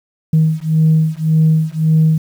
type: beating tone pair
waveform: sine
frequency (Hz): 157.3 / 159.1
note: D#3 / D#3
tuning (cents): +19 / +39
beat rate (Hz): 1.8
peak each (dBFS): -12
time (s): 0.33-2.18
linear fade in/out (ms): 5
effects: tanh soft clip ceiling -4 dBFS + 7-bit